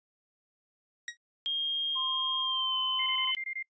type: tone with exponential decay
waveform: sawtooth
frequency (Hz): 1896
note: A#6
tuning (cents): +29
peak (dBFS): -28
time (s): 1.08-1.17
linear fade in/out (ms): 1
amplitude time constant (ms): 19
type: tone with pitch glide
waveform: sine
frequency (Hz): 3228 to 3047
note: G#7 to G7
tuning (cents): -50 to -50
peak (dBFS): -28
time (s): 1.46-3.35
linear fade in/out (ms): 0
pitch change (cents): -100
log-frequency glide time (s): 2.41-2.77
type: tone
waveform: sine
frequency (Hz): 1041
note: C6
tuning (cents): -9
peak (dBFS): -35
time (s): 1.95-3.32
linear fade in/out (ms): 20
type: tone bursts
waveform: sine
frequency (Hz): 2100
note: C7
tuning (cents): +6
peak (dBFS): -33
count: 7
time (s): 2.99-3.627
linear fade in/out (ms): 5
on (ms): 73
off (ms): 21
effects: noise-tail reverb RT60 0.1 s tail -25 dB re dry + resampled to 16000 Hz